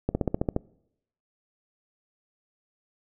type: slowing click train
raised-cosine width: 2 ms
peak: -11 dBFS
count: 8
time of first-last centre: 0.09-0.564 s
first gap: 60 ms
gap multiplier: 1.04
effects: noise-tail reverb RT60 0.8 s tail -24 dB re dry